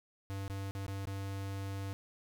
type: tone with dropouts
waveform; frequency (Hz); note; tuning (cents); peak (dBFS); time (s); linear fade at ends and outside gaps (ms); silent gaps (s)
square; 98; G2; 0; -38; 0.3-1.93; 0; 0.479-0.499 / 0.71-0.751 / 0.865-0.881 / 1.054-1.072
effects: none